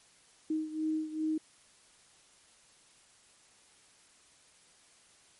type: beating tone pair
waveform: sine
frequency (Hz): 312.3 / 314.8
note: D#4 / D#4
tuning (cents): +7 / +20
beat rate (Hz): 2.5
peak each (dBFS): -32 / -36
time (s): 0.5-1.38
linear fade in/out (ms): 5
effects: white hiss -62 dBFS RMS until 5.39 s + MP3 48 kbps